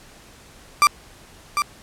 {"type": "tone with echo", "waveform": "35% pulse", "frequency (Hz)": 1178, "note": "D6", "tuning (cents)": 5, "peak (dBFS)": -9, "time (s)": [0.82, 0.87], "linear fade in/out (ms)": 0, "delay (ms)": 750, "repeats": 1, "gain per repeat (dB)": -7, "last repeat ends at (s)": 1.62, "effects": ["pink hiss -47 dBFS RMS until 1.82 s", "low-pass 11000 Hz 12 dB/octave"]}